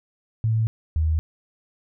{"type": "tone pair in turn", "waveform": "sine", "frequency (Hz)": [111.5, 78.84], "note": ["A2", "D#2"], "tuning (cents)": [23, 23], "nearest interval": "tritone", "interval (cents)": 600, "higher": "first", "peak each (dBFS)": -18, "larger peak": "neither", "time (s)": [[0.44, 0.67], [0.96, 1.19]], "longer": "neither", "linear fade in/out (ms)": 0, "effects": []}